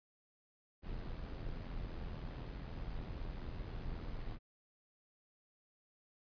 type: noise with amplitude modulation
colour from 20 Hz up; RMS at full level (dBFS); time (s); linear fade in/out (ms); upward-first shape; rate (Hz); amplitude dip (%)
brown; -41; 0.82-4.39; 50; sine; 84; 50
effects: resampled to 11025 Hz